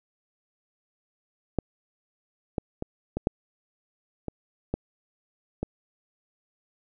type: clicks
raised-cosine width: 2 ms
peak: -10 / -13 / -17 / -15 / -8 / -18 / -13 / -15 dBFS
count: 8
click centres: 1.587 / 2.582 / 2.824 / 3.17 / 3.271 / 4.283 / 4.74 / 5.63 s
effects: none